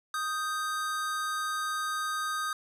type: tone pair together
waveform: square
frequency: 1244.5 / 1568 Hz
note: D#6 / G6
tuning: 0 / 0 cents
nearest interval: major third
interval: 400 cents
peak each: -32 / -36 dBFS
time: 0.14-2.53 s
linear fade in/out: 2 ms
effects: resampled to 32000 Hz